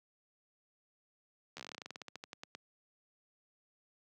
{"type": "slowing click train", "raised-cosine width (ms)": 0.2, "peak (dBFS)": -27, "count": 22, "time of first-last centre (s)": [1.57, 2.55], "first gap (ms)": 12, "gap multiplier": 1.12, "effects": ["high-pass 150 Hz 12 dB/octave"]}